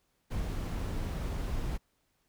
brown noise, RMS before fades -34 dBFS, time 0.3-1.78 s, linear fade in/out 20 ms, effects pink hiss -75 dBFS RMS until 2.28 s

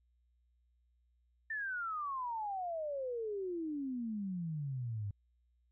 sine exponential sweep, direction down, 1805 to 98 Hz, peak -36 dBFS, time 1.5-5.11 s, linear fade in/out 5 ms, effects added 60 Hz sine -70 dBFS peak until 5.71 s

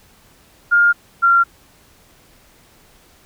sine tone pair in turn, 1411 / 1378.8 Hz, F6 / F6, +17 / -23 cents, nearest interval unison, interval 40 cents, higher first, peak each -9 dBFS, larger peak neither, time 0.71-0.93 / 1.22-1.44 s, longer neither, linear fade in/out 20 ms, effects pink hiss -51 dBFS RMS until 3.25 s

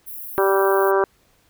white high-pass noise, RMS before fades -34 dBFS, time 0.06-0.92 s, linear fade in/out 20 ms, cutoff 11000 Hz, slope 48 dB/octave
harmonic tone, 194.7 Hz, G3, 12 cents flat, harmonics 2 / 3 / 4 / 5 / 6 / 7 / 8, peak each -17 / -23 / -26 / -24 / -25 / -30 / -28 dBFS, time 0.38-1.04 s, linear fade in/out 0 ms
effects pink hiss -60 dBFS RMS until 1.49 s

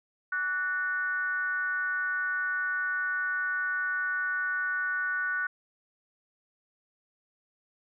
sine tone with frequency modulation, 1480 Hz, F#6, in tune, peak -27 dBFS, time 0.32-5.47 s, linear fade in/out 5 ms, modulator 335 Hz, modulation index 0.56, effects none

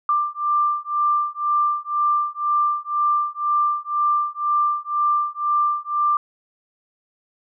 sine beating tone pair, 1184 / 1186 Hz, D6 / D6, +14 / +17 cents, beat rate 2 Hz, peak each -21 dBFS, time 0.09-6.17 s, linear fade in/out 2 ms, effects none

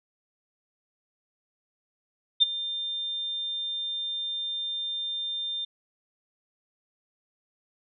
sine tone with ADSR envelope, 3600 Hz, A7, 39 cents sharp, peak -13 dBFS, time 2.4-5.65 s, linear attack 24 ms, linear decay 19 ms, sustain -16 dB, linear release 7 ms, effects none

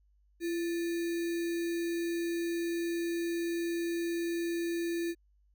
sine tone with sample-and-hold, 338.7 Hz, E4, 47 cents sharp, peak -30 dBFS, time 0.4-5.15 s, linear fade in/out 50 ms, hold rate 2100 Hz, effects added 50 Hz sine -64 dBFS peak until 5.54 s

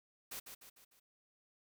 white noise with echo, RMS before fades -45 dBFS, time 0.31-0.4 s, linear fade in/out 10 ms, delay 150 ms, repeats 4, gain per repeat -6 dB, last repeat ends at 1 s, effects none

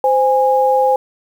sine tone pair together, 518.5 / 823 Hz, C5 / G#5, -16 / -16 cents, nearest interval minor sixth, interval 800 cents, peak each -13 dBFS, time 0.04-0.96 s, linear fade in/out 2 ms, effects 7-bit

